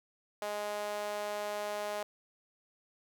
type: tone with high-pass filter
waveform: sawtooth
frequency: 207.7 Hz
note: G#3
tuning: in tune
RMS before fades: -37 dBFS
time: 0.42-2.03 s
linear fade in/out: 0 ms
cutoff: 630 Hz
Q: 2.6
effects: none